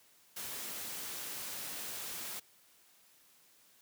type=noise; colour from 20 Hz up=white; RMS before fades=-42 dBFS; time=0.36-2.4 s; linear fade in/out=10 ms; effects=white hiss -65 dBFS RMS until 3.81 s + high-pass 100 Hz 12 dB/octave